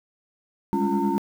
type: tone cluster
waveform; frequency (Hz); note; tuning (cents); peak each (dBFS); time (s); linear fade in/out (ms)
sine; 199.3 / 208.3 / 279.9 / 346.1 / 909; G3 / G#3 / C#4 / F4 / A#5; +29 / +5 / +17 / -16 / -44; -26; 0.73-1.18; 0
effects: tanh soft clip ceiling -13 dBFS + 8-bit